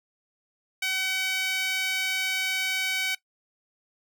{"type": "tone with high-pass filter", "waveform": "sawtooth", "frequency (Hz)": 757, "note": "F#5", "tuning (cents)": 39, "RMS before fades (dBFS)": -28, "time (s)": [0.82, 3.15], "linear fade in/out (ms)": 5, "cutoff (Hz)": 2200, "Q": 2.4, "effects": ["noise-tail reverb RT60 0.1 s tail -18 dB re dry"]}